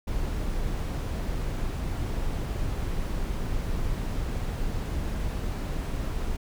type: noise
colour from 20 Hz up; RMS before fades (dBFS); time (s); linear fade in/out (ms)
brown; -29; 0.07-6.37; 10
effects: none